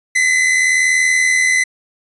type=tone pair together; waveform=45% pulse; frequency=1953.2 / 2034 Hz; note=B6 / C7; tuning=-20 / -50 cents; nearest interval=minor second; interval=70 cents; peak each=-20 / -12 dBFS; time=0.15-1.64 s; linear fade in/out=10 ms; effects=resampled to 24000 Hz